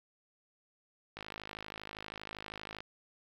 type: click train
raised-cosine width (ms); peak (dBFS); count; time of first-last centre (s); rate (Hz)
0.3; -26; 87; 1.17-2.805; 52.6
effects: 9-bit